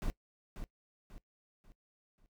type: noise with echo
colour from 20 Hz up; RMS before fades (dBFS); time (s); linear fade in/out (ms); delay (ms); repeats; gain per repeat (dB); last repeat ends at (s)
brown; -34; 0.02-0.1; 0; 540; 4; -8; 2.26
effects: noise-tail reverb RT60 0.1 s tail -19 dB re dry